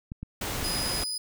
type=clicks; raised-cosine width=5 ms; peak=-23 dBFS; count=3; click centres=0.119 / 0.23 / 0.629 s
type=noise; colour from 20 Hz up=pink; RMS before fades=-32 dBFS; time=0.41-1.04 s; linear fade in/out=5 ms
type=tone; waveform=30% pulse; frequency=4978 Hz; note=D#8; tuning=in tune; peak=-27 dBFS; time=0.64-1.18 s; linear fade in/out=5 ms
effects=none